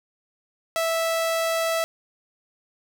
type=tone; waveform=sawtooth; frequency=657 Hz; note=E5; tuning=6 cents flat; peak=-18 dBFS; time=0.76-1.84 s; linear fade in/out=0 ms; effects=none